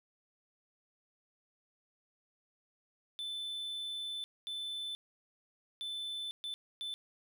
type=tone bursts at uneven times; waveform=triangle; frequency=3520 Hz; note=A7; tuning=in tune; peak=-36 dBFS; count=5; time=3.19-4.24 / 4.47-4.95 / 5.81-6.31 / 6.44-6.54 / 6.81-6.94 s; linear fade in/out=0 ms; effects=none